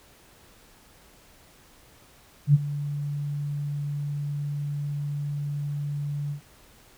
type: tone with ADSR envelope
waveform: sine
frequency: 144.8 Hz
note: D3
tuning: 24 cents flat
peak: -11 dBFS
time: 2.47-6.41 s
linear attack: 71 ms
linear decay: 30 ms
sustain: -16 dB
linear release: 100 ms
effects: pink hiss -55 dBFS RMS until 6.97 s